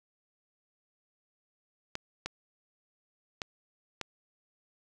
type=clicks; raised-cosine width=0.2 ms; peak=-17 dBFS; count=4; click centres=1.954 / 2.26 / 3.418 / 4.013 s; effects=none